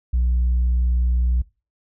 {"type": "tone", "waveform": "sine", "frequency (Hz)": 61, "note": "B1", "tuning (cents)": -21, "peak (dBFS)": -14, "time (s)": [0.13, 1.42], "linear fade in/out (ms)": 10, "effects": ["noise-tail reverb RT60 0.3 s tail -22 dB re dry", "tanh soft clip ceiling -14 dBFS"]}